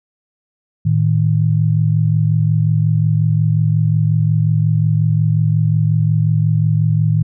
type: tone pair together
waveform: sine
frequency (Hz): 110 / 155.56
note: A2 / D#3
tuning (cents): 0 / 0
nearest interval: tritone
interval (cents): 600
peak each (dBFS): -14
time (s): 0.85-7.23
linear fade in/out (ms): 10
effects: none